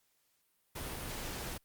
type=noise; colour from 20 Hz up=pink; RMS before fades=-41 dBFS; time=0.75-1.58 s; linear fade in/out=10 ms; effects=white hiss -75 dBFS RMS until 1.64 s + Opus 48 kbps